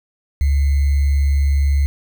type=tone with sample-and-hold; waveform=sine; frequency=70.3 Hz; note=C#2; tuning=25 cents sharp; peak=-12 dBFS; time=0.41-1.86 s; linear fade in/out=0 ms; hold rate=2100 Hz; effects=none